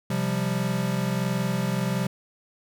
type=chord; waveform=square; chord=C suspended fourth; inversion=none; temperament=equal; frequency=130.81 / 174.61 / 196 Hz; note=C3 / F3 / G3; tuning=0 / 0 / 0 cents; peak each=-29 dBFS; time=0.1-2.07 s; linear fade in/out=5 ms; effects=none